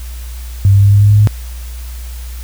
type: tone with pitch steps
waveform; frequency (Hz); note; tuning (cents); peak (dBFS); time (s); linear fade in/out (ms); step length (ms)
sine; 98.3 / 99.38 / 100.48 / 101.59 / 102.71 / 103.84 / 104.99; G2 / G2 / G2 / G#2 / G#2 / G#2 / G#2; +5 / +24 / +43 / -38 / -19 / 0 / +19; -4; 0.65-1.273; 0; 89
effects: added 60 Hz sine -23 dBFS peak until 2.43 s + white hiss -37 dBFS RMS until 2.43 s